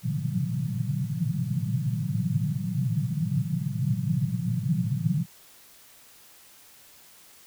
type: band-pass noise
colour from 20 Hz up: pink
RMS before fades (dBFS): -27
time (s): 0.02-5.26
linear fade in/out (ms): 50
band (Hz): 110 to 190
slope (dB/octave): 96
effects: white hiss -53 dBFS RMS until 7.46 s